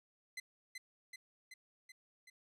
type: tone with echo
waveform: sawtooth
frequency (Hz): 2043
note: C7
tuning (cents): -42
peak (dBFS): -38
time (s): 0.37-0.4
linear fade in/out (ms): 5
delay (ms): 380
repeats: 5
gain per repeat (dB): -3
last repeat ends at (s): 2.3
effects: low-pass 11000 Hz 12 dB/octave